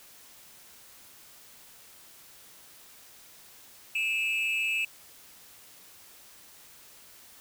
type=tone with amplitude modulation; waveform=triangle; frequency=2617 Hz; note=E7; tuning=13 cents flat; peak=-21 dBFS; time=3.95-4.85 s; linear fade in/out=5 ms; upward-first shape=sine; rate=226 Hz; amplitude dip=80%; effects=white hiss -53 dBFS RMS until 7.4 s